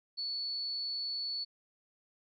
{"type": "tone", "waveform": "sine", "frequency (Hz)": 4435, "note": "C#8", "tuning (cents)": 0, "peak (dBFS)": -34, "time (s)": [0.17, 1.45], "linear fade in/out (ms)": 20, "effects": []}